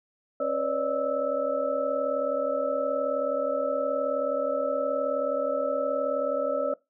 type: tone cluster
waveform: sine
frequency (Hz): 270.2 / 494 / 567 / 606 / 1311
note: C#4 / B4 / C#5 / D#5 / E6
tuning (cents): -44 / 0 / +39 / -46 / -10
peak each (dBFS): -36 / -32 / -27 / -31 / -34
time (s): 0.4-6.74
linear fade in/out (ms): 5
effects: noise-tail reverb RT60 0.2 s tail -20 dB re dry